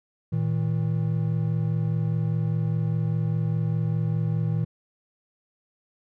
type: tone pair together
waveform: triangle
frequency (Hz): 114.84 / 159.8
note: A#2 / D#3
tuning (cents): -25 / +47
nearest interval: tritone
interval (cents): 572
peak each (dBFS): -23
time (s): 0.32-4.65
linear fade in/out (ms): 10
effects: none